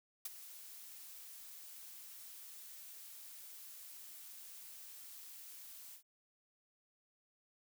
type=noise with ADSR envelope; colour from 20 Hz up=blue; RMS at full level=-40 dBFS; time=0.25-6.03 s; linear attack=6 ms; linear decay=25 ms; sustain=-13 dB; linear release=97 ms; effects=none